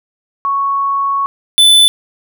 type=tone pair in turn; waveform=sine / square; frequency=1108.7 / 3506 Hz; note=C#6 / A7; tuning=0 / -7 cents; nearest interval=octave + minor sixth; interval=1993 cents; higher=second; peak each=-12 / -5 dBFS; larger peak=second; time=0.45-1.26 / 1.58-1.88 s; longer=first; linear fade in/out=0 ms; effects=none